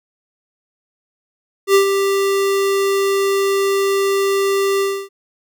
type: tone with ADSR envelope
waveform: square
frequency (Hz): 393.6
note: G4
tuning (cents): +7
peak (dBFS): -8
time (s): 1.67-5.09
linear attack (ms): 77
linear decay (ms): 100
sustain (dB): -7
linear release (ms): 280
effects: none